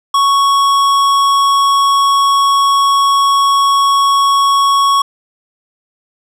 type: tone with tanh clipping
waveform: sine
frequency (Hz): 1110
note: C#6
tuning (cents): +2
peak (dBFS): -10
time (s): 0.14-5.02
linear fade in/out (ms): 5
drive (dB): 16
effects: none

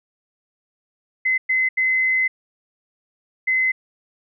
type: tone bursts at uneven times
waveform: sine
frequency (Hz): 2046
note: C7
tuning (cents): -39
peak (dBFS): -16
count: 4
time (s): 1.25-1.38 / 1.49-1.69 / 1.77-2.28 / 3.47-3.72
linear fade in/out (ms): 10
effects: none

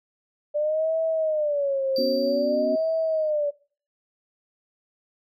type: tone with vibrato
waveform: sine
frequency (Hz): 587.3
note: D5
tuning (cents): 0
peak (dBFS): -21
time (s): 0.54-3.51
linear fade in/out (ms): 20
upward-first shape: sine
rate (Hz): 0.52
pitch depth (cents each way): 170
type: tone with exponential decay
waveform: triangle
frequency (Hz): 4672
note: D8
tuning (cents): -10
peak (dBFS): -27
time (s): 1.96-3.3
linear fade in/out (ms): 2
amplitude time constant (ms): 290
type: chord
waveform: sine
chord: B suspended second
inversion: none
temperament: equal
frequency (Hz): 246.9 / 277.2 / 370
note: B3 / C#4 / F#4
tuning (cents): 0 / 0 / 0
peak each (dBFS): -28 / -29 / -31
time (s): 1.98-2.76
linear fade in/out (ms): 5
effects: noise-tail reverb RT60 0.4 s tail -20 dB re dry

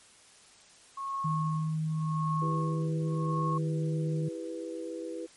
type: tone with tremolo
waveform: sine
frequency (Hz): 1093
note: C#6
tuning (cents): -25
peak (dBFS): -30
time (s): 0.97-3.58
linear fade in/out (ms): 5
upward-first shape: sine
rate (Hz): 0.88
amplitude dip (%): 100
type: tone with pitch glide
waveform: sine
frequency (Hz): 157.2 to 155.66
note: D#3 to D#3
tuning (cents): +18 to +1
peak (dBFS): -28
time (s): 1.24-4.29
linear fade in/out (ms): 10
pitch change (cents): -17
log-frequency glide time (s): 3.18-3.74
type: chord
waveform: sine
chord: E minor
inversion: none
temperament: equal with one note detuned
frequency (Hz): 329.6 / 397 / 493.9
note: E4 / G4 / B4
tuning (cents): 0 / +22 / 0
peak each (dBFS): -38 / -42 / -39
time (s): 2.41-5.27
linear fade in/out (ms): 20
effects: white hiss -57 dBFS RMS until 5.36 s + MP3 48 kbps

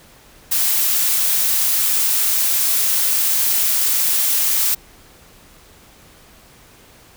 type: noise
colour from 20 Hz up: blue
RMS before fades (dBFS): -17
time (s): 0.51-4.75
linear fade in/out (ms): 10
effects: pink hiss -47 dBFS RMS until 7.16 s

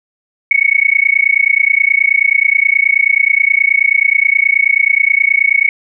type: tone with amplitude modulation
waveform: sine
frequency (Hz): 2217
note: C#7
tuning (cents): 0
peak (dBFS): -4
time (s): 0.51-5.69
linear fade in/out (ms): 2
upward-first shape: sine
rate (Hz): 29.4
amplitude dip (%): 100
effects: none

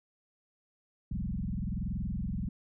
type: tone with frequency modulation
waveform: sine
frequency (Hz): 120.9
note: B2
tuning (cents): -36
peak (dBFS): -31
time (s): 1.11-2.49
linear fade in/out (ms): 5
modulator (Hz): 21.1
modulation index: 4.3
effects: none

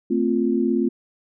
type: chord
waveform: sine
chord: F major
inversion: first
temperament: equal with one note detuned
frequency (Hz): 224.2 / 261.6 / 349.2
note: A3 / C4 / F4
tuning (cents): +33 / 0 / 0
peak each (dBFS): -22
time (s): 0.1-0.89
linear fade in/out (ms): 10
effects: none

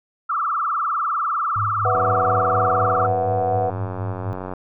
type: tone with vibrato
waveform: sine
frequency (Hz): 1244.5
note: D#6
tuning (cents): 0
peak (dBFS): -19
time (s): 0.29-3.07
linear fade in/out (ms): 10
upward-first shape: triangle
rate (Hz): 20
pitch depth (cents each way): 210
type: tone with tremolo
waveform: sine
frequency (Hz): 103.83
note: G#2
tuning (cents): 0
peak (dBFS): -22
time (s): 1.56-4.33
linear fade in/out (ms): 0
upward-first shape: triangle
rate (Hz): 4.1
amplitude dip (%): 75
type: chord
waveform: sine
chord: B suspended fourth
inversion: none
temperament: equal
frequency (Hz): 493.9 / 659.3 / 740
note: B4 / E5 / F#5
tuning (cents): 0 / 0 / 0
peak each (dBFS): -23 / -27 / -21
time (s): 1.85-3.7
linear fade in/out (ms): 2
type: click train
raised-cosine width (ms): 1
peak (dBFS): -16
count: 241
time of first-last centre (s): 1.95-4.536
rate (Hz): 92.8
effects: none

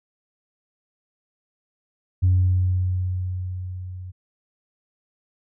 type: tone with level ramp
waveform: sine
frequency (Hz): 91.6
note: F#2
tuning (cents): -17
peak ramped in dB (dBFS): -12 to -33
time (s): 2.22-4.12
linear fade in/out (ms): 20
effects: tanh soft clip ceiling -11 dBFS

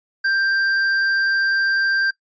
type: tone with tanh clipping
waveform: sine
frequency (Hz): 1578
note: G6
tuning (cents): +11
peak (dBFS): -18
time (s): 0.24-2.11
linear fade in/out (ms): 10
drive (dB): 9
effects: noise-tail reverb RT60 0.1 s tail -19 dB re dry + resampled to 16000 Hz

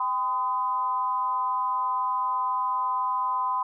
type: tone with amplitude modulation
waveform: sine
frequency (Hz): 1015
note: B5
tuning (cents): +47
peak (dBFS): -20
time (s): 0-3.63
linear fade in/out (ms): 5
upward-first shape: sine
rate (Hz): 228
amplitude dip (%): 75
effects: none

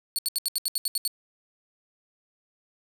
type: tone bursts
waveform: 20% pulse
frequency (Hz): 4410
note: C#8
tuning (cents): -10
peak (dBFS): -18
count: 10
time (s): 0.16-1.077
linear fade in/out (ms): 0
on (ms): 26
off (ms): 73
effects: none

